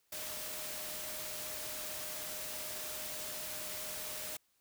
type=tone in noise; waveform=sine; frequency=615 Hz; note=D#5; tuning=20 cents flat; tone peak=-51 dBFS; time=0.12-4.37 s; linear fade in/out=5 ms; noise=white; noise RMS=-42 dBFS; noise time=0.12-4.37 s; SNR=-12 dB; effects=white hiss -75 dBFS RMS until 4.6 s